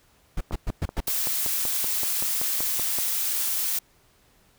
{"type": "noise bursts", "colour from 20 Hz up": "brown", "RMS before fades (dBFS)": -25, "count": 5, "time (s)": [0.37, 1.005], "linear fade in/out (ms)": 5, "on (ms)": 39, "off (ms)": 110}
{"type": "click train", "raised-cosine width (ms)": 1, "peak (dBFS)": -20, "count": 14, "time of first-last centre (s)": [0.51, 2.986], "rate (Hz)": 5.25}
{"type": "noise", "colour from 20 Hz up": "blue", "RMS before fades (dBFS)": -26, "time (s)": [1.07, 3.79], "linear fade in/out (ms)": 5}
{"effects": ["pink hiss -61 dBFS RMS until 4.58 s"]}